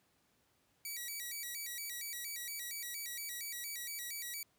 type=tone with vibrato; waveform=5% pulse; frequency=2100 Hz; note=C7; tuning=6 cents sharp; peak=-31 dBFS; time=0.85-4.43 s; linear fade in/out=2 ms; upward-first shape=square; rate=4.3 Hz; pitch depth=150 cents each way; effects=pink hiss -74 dBFS RMS until 4.58 s + high-pass 80 Hz 12 dB/octave